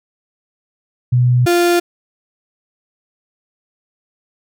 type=tone pair in turn; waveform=sine / 35% pulse; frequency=123.8 / 348.2 Hz; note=B2 / F4; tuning=+5 / -5 cents; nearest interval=octave + tritone; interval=1790 cents; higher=second; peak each=-9 dBFS; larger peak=neither; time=1.12-1.46 / 1.46-1.8 s; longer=neither; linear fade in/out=10 ms; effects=none